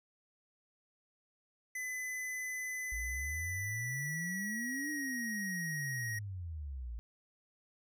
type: tone with pitch glide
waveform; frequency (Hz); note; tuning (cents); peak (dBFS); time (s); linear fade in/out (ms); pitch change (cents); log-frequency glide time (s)
square; 2012 to 1888.1; B6 to A#6; +32 to +22; -38; 1.75-6.19; 5; -110; 3.26-5
type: exponential two-way sweep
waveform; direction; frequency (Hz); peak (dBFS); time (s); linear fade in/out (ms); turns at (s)
sine; up then down; 55 to 303.9 to 55; -39; 2.92-6.99; 0; 4.91
effects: none